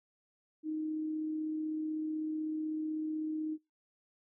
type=tone with amplitude modulation; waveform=sine; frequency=311.1 Hz; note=D#4; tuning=in tune; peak=-32 dBFS; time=0.63-3.58 s; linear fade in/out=50 ms; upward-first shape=sine; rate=36 Hz; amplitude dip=25%; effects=noise-tail reverb RT60 0.2 s tail -23 dB re dry